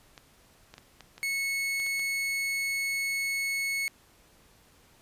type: clicks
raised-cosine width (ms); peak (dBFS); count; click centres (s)
0.2; -28; 8; 0.178 / 0.74 / 0.781 / 1.007 / 1.18 / 1.8 / 1.865 / 1.995
type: tone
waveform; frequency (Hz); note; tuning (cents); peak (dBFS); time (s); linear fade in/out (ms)
40% pulse; 2200; C#7; -14; -27; 1.23-3.88; 0
effects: pink hiss -60 dBFS RMS until 5.01 s + resampled to 32000 Hz